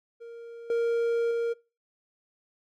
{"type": "tone with level steps", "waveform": "triangle", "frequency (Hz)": 466.2, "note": "A#4", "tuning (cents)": 0, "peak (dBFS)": [-38, -21, -23], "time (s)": [0.2, 1.54], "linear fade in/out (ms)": 20, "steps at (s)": [0.7, 1.31], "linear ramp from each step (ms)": 2, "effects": ["noise-tail reverb RT60 0.3 s tail -22 dB re dry"]}